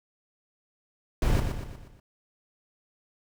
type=noise with echo; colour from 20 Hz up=brown; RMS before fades=-23 dBFS; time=1.22-1.4 s; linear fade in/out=2 ms; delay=120 ms; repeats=5; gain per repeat=-6 dB; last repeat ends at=2 s; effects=none